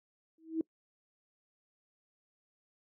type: tone with exponential growth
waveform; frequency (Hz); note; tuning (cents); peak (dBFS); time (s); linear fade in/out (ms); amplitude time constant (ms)
sine; 322.6; E4; -37; -25; 0.38-0.61; 2; 48
effects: noise-tail reverb RT60 0.1 s tail -24 dB re dry + high-pass 200 Hz 12 dB/octave